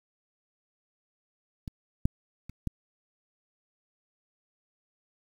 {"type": "clicks", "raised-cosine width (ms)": 5, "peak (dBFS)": [-24, -11, -30, -17], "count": 4, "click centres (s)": [1.678, 2.055, 2.496, 2.673], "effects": ["8-bit"]}